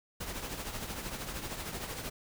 pink noise with tremolo, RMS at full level -37 dBFS, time 0.2-2.1 s, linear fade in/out 10 ms, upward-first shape triangle, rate 13 Hz, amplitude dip 60%, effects none

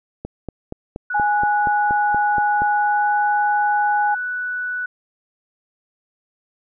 click train, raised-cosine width 2 ms, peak -15 dBFS, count 11, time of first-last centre 0.25-2.62 s, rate 4.22 Hz
sine tone with pitch glide, 1472 to 1482.2 Hz, F#6 to F#6, -9 to +3 cents, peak -22 dBFS, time 1.1-4.86 s, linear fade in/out 5 ms, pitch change +12 cents, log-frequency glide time 2.76-3.1 s
sine tone, 830.6 Hz, G#5, in tune, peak -16 dBFS, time 1.14-4.15 s, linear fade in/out 10 ms
effects none

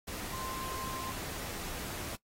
sine tone in noise, 1046.5 Hz, C6, in tune, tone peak -40 dBFS, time 0.32-1.12 s, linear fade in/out 10 ms, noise pink, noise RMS -41 dBFS, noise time 0.07-2.16 s, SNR -2 dB, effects noise-tail reverb RT60 0.1 s tail -19 dB re dry + AAC 48 kbps

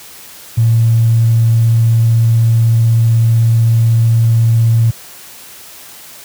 triangle tone with tanh clipping, 114.5 Hz, A#2, 31 cents flat, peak -6 dBFS, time 0.57-4.91 s, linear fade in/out 10 ms, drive 2 dB, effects white hiss -35 dBFS RMS until 6.24 s + high-pass 60 Hz 12 dB/octave

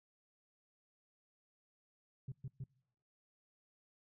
sine tone bursts, 132.2 Hz, C3, 18 cents sharp, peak -39 dBFS, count 3, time 2.28-2.64 s, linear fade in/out 5 ms, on 40 ms, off 120 ms, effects noise-tail reverb RT60 0.8 s tail -26 dB re dry + tanh soft clip ceiling -38 dBFS

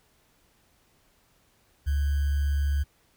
sine tone with sample-and-hold, 71.2 Hz, C#2, 47 cents sharp, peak -22 dBFS, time 1.86-2.84 s, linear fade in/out 20 ms, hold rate 1575 Hz, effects pink hiss -65 dBFS RMS until 3.16 s

